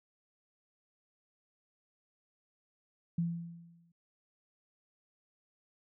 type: tone with exponential decay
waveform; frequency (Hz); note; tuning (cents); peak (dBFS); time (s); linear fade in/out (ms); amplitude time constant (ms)
sine; 169.3; E3; +46; -27; 3.18-3.92; 5; 160
effects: none